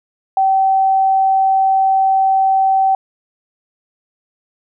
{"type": "tone", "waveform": "sine", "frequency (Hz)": 770, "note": "G5", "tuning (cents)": -31, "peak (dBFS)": -10, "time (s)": [0.37, 2.95], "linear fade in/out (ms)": 2, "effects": []}